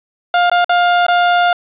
30% pulse tone with dropouts, 705 Hz, F5, 16 cents sharp, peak -7 dBFS, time 0.34-1.53 s, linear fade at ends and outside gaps 2 ms, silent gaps 0.498-0.515 / 0.645-0.694 / 1.066-1.083 s, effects resampled to 8000 Hz + 8-bit

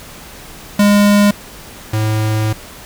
square tone pair in turn, 204.7 / 108.44 Hz, G#3 / A2, -25 / -25 cents, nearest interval major seventh, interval 1100 cents, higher first, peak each -8 / -14 dBFS, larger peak first, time 0.79-1.31 / 1.93-2.53 s, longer second, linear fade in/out 5 ms, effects pink hiss -35 dBFS RMS until 2.85 s

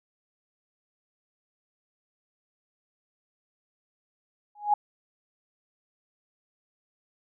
sine tone with exponential growth, 830.6 Hz, G#5, in tune, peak -15 dBFS, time 4.55-4.74 s, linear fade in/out 5 ms, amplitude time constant 40 ms, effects none

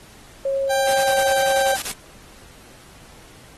sine tone, 545 Hz, C#5, 29 cents flat, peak -19 dBFS, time 0.45-1.74 s, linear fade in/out 5 ms
30% pulse tone with pitch glide, 790 to 783.2 Hz, G5 to G5, +13 to -2 cents, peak -18 dBFS, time 0.69-1.77 s, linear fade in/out 20 ms, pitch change -15 cents, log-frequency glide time 1.05-1.11 s
white noise bursts, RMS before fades -27 dBFS, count 11, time 0.87-1.92 s, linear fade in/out 5 ms, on 70 ms, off 28 ms
effects pink hiss -47 dBFS RMS until 3.57 s + AAC 32 kbps

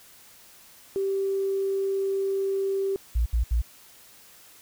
sine tone, 390 Hz, G4, 9 cents flat, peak -23 dBFS, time 0.96-2.96 s, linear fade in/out 0 ms
sine tone bursts, 58.27 Hz, A#1, in tune, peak -19 dBFS, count 3, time 3.15-3.618 s, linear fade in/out 10 ms, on 110 ms, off 69 ms
effects tanh soft clip ceiling -15 dBFS + white hiss -52 dBFS RMS until 4.61 s

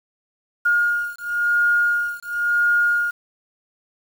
sine beating tone pair, 1424 / 1424.96 Hz, F6 / F6, +33 / +34 cents, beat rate 0.96 Hz, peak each -20 / -20 dBFS, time 0.65-3.11 s, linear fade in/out 10 ms, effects 7-bit

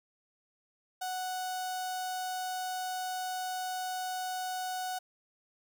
sawtooth tone with notch filter, 740 Hz, F#5, in tune, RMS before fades -36 dBFS, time 1.01-4.99 s, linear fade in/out 10 ms, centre 2100 Hz, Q 1.2, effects none

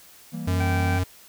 triangle chord, E diminished, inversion none, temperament equal, 164.81 / 196 / 233.1 Hz, E3 / G3 / Bb3, 0 / 0 / 0 cents, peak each -31 / -34 / -32 dBFS, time 0.32-0.98 s, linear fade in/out 20 ms
square tone, 91.5 Hz, F#2, 19 cents flat, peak -22 dBFS, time 0.47-1.04 s, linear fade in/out 10 ms
harmonic tone, 775 Hz, G5, 20 cents flat, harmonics 1 / 2 / 3, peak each -30 / -33 / -35 dBFS, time 0.6-0.99 s, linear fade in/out 5 ms
effects white hiss -50 dBFS RMS until 1.28 s

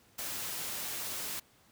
white noise, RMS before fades -38 dBFS, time 0.18-1.4 s, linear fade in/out 10 ms, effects pink hiss -64 dBFS RMS until 1.71 s + high-pass 60 Hz 12 dB/octave

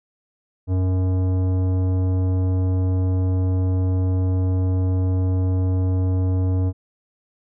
triangle tone with tanh clipping, 92.7 Hz, F#2, 4 cents sharp, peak -19 dBFS, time 0.67-6.73 s, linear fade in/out 50 ms, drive 18 dB, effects none

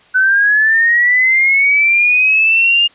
sine linear sweep, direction up, 1499 to 2836 Hz, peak -8 dBFS, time 0.14-2.88 s, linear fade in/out 20 ms, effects white hiss -47 dBFS RMS until 2.94 s + resampled to 8000 Hz

